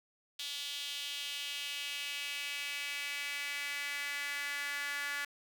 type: tone with high-pass filter sweep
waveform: sawtooth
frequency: 286.5 Hz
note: D4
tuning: 43 cents flat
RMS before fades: -39 dBFS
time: 0.39-5.25 s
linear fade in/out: 5 ms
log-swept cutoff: 3400 to 1700 Hz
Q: 3.3
effects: 10-bit